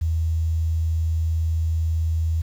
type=tone with quantisation; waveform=sine; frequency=81.1 Hz; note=E2; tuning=28 cents flat; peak=-19 dBFS; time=0.01-2.42 s; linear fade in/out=10 ms; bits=8; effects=none